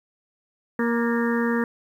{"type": "harmonic tone with a mistuned harmonic", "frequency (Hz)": 234.7, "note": "A#3", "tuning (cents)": 12, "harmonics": [1, 2, 4, 5, 6, 7, 8], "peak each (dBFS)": [-22, -26, -33, -34, -36, -33, -32], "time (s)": [0.79, 1.64], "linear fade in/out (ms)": 2, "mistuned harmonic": 8, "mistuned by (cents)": -41, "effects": ["9-bit"]}